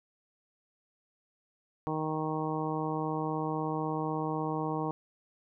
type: harmonic tone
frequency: 156.1 Hz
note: D#3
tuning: 6 cents sharp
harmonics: 1 / 2 / 3 / 4 / 5 / 6 / 7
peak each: -36 / -35 / -37 / -43 / -38 / -39 / -40 dBFS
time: 1.87-4.91 s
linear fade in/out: 0 ms
effects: none